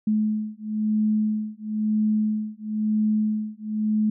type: beating tone pair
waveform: sine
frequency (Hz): 213.9 / 214.9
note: A3 / A3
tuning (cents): -49 / -41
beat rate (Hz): 1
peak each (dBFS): -24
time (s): 0.07-4.1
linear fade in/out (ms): 5
effects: none